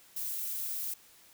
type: noise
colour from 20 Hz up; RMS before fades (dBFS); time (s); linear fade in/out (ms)
violet; -36; 0.16-0.94; 5
effects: white hiss -59 dBFS RMS until 1.33 s